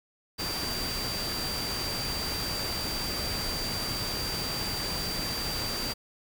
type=tone in noise; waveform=sine; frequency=4699 Hz; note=D8; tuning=in tune; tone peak=-33 dBFS; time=0.38-5.94 s; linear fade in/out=20 ms; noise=pink; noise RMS=-34 dBFS; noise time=0.38-5.94 s; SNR=-2 dB; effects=none